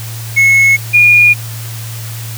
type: tone pair in turn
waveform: triangle / sine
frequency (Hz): 2186 / 2433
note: C#7 / D#7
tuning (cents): -25 / -39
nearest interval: major second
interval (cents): 186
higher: second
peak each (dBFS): -3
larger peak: neither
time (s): 0.36-0.77 / 0.93-1.34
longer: neither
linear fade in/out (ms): 20
effects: added 113 Hz sine -22 dBFS peak until 2.37 s + white hiss -29 dBFS RMS until 2.37 s